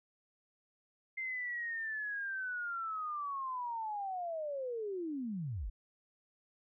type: linear sweep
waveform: sine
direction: down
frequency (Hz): 2095 to 35.02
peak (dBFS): -36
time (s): 1.17-5.7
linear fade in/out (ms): 10
effects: none